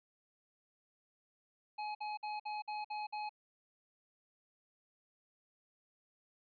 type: tone bursts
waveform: square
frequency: 844 Hz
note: G#5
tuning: 28 cents sharp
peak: -39 dBFS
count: 7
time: 1.78-3.294 s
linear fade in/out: 10 ms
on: 170 ms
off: 54 ms
effects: resampled to 11025 Hz